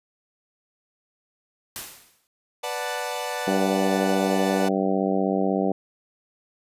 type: noise with exponential decay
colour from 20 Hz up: white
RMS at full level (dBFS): -31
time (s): 1.76-2.27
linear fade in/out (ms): 0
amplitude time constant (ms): 110
type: chord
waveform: sawtooth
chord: B minor seventh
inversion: none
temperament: equal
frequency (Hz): 493.9 / 587.3 / 740 / 880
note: B4 / D5 / F#5 / A5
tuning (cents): 0 / 0 / 0 / 0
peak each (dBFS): -29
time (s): 2.63-4.69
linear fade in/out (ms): 10
type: harmonic tone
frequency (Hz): 96.2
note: G2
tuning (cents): -32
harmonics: 2 / 3 / 4 / 5 / 6 / 7 / 8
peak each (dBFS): -25 / -27 / -28 / -29 / -30 / -30 / -31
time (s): 3.47-5.72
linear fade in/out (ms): 5
effects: resampled to 32000 Hz